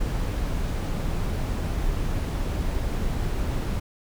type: noise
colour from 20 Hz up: brown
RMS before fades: -26 dBFS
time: 0-3.8 s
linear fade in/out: 10 ms
effects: none